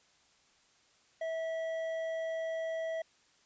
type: tone with hard clipping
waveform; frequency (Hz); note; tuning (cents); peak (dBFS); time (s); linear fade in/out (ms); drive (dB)
sine; 650; E5; -24; -35; 1.21-3.02; 5; 7
effects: white hiss -67 dBFS RMS until 3.45 s + resampled to 16000 Hz